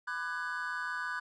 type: chord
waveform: triangle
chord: G# half-diminished seventh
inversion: first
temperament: just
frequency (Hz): 996.7 / 1196.1 / 1495.1 / 1661.2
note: B5 / D6 / F#6 / G#6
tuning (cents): +16 / +31 / +18 / 0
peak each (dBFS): -40 / -40 / -35 / -39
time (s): 0.07-1.2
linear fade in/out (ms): 10
effects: resampled to 24000 Hz